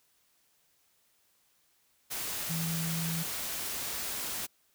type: tone in noise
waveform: sine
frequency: 164.81 Hz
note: E3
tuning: in tune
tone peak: -32 dBFS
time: 2.49-3.24 s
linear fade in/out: 20 ms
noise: white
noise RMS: -36 dBFS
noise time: 2.1-4.47 s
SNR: +1 dB
effects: white hiss -70 dBFS RMS until 4.74 s